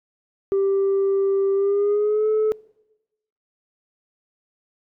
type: tone with pitch glide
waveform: sine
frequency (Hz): 392 to 432.4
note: G4 to A4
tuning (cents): 0 to -30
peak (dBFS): -15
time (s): 0.52-2.52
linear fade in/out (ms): 0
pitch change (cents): +170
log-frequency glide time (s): 1.54-2.28
effects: noise-tail reverb RT60 1.0 s tail -24 dB re dry + tanh soft clip ceiling -15 dBFS